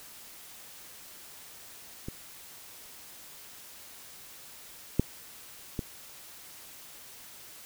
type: clicks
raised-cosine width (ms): 3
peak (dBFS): -23 / -9 / -18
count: 3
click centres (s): 2.085 / 4.996 / 5.792
effects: white hiss -49 dBFS RMS until 7.65 s